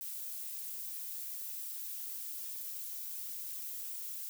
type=noise with flanger; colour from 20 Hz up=violet; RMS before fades=-42 dBFS; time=0.01-4.29 s; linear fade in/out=0 ms; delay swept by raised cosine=1.9 to 4.1 ms; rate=3.8 Hz; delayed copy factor=+0.55; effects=none